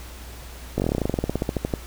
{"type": "slowing click train", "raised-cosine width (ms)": 2, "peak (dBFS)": -9, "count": 22, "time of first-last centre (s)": [0.78, 1.738], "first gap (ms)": 19, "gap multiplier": 1.08, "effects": ["added 60 Hz sine -38 dBFS peak until 1.86 s", "pink hiss -43 dBFS RMS until 1.86 s"]}